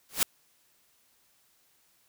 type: noise with exponential growth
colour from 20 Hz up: white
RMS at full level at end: -20 dBFS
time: 0.09-0.23 s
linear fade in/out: 1 ms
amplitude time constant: 29 ms
effects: white hiss -67 dBFS RMS until 2.08 s